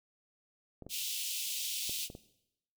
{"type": "clicks", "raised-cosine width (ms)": 2, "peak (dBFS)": -32, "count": 5, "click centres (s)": [0.823, 0.866, 1.895, 2.101, 2.151]}
{"type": "high-pass noise", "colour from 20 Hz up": "pink", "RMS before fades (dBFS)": -37, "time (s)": [0.89, 2.09], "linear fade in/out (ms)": 50, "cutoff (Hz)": 2700, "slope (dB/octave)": 48}
{"effects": ["noise-tail reverb RT60 0.8 s tail -17 dB re dry"]}